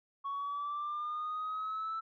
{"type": "linear sweep", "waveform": "sine", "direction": "up", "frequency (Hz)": [1108.7, 1325], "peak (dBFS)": -33, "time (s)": [0.24, 2.01], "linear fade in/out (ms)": 20, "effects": ["tanh soft clip ceiling -32 dBFS"]}